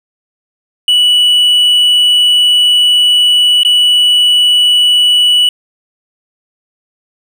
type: tone with dropouts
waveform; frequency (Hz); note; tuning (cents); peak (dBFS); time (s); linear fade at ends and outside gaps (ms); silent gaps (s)
triangle; 2951; F#7; -5; -4; 0.88-5.49; 2; 3.633-3.649
effects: none